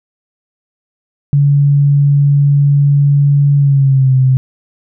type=tone with pitch glide; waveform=sine; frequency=142.5 to 130.67 Hz; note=C#3 to C3; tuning=+48 to -2 cents; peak=-6 dBFS; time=1.33-4.37 s; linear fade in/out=0 ms; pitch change=-150 cents; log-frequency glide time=3.57-4.14 s; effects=none